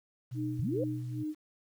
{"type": "tone with pitch glide", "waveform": "sine", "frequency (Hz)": [124.2, 123.41], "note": ["B2", "B2"], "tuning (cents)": [10, -1], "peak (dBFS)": -35, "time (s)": [0.31, 1.24], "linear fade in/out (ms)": 20, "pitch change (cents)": -11, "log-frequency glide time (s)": [0.75, 1.09]}
{"type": "tone with tremolo", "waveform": "sine", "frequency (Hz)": 306.5, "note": "D#4", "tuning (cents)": -26, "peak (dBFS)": -32, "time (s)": [0.34, 1.35], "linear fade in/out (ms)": 50, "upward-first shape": "sine", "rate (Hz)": 2.4, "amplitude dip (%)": 90}
{"type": "linear sweep", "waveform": "sine", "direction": "up", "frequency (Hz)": [77.78, 552], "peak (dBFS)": -30, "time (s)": [0.59, 0.84], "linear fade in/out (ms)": 5}
{"effects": ["10-bit"]}